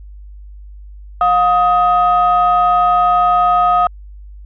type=tone pair together; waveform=sine; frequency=714.7 / 1256 Hz; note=F5 / D#6; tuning=+40 / +16 cents; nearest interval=minor seventh; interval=976 cents; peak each=-11 dBFS; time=1.21-3.87 s; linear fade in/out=2 ms; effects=tanh soft clip ceiling -4 dBFS + added 50 Hz sine -32 dBFS peak until 4.45 s